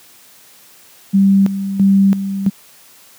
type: tone with tremolo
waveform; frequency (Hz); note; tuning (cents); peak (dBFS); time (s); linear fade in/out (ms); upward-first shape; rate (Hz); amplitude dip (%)
sine; 195.8; G3; -2; -7; 1.13-2.5; 20; square; 1.5; 70
effects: white hiss -45 dBFS RMS until 3.18 s + high-pass 100 Hz 12 dB/octave